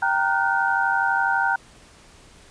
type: tone cluster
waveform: sine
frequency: 782 / 927 / 1434 / 1526 Hz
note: G5 / A#5 / F6 / G6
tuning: -4 / -10 / +45 / -47 cents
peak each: -24 dBFS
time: 0.02-1.56 s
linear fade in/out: 5 ms
effects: pink hiss -50 dBFS RMS until 2.5 s + resampled to 22050 Hz